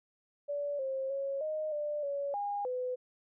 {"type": "tone with pitch steps", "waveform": "sine", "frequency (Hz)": [576, 533, 550, 619, 593, 564, 814, 503], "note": ["D5", "C5", "C#5", "D#5", "D5", "C#5", "G#5", "B4"], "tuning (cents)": [-34, 32, -14, -9, 17, 30, -35, 32], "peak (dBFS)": -32, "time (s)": [0.48, 2.96], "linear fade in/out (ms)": 20, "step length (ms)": 310, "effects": []}